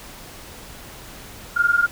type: tone pair together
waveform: sine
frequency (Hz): 1400 / 1421.2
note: F6 / F6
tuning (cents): +4 / +30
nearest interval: unison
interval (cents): 26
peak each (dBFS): -18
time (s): 1.56-1.87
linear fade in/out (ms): 10
effects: pink hiss -40 dBFS RMS until 1.91 s